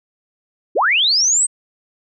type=linear sweep; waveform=sine; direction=up; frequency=263.6 to 8400 Hz; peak=-12 dBFS; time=0.75-1.47 s; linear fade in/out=20 ms; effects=none